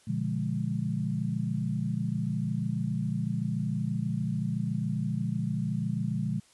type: chord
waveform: sine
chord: B diminished seventh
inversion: none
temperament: equal with one note detuned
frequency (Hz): 120.58 / 146.83 / 174.61 / 207.7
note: B2 / D3 / F3 / Ab3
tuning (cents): -41 / 0 / 0 / 0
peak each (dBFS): -33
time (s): 0.07-6.4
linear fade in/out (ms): 10
effects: white hiss -61 dBFS RMS until 6.53 s + resampled to 24000 Hz